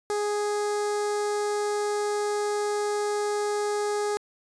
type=tone with notch filter; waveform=sawtooth; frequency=414.9 Hz; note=G#4; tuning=2 cents flat; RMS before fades=-27 dBFS; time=0.1-4.17 s; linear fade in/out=0 ms; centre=2800 Hz; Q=0.9; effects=resampled to 22050 Hz